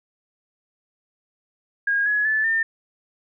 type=tone with pitch steps; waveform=sine; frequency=1631 / 1685.6 / 1742 / 1800.3 Hz; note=G#6 / G#6 / A6 / A6; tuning=-32 / +25 / -18 / +39 cents; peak=-18 dBFS; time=1.87-2.63 s; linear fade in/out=5 ms; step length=190 ms; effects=none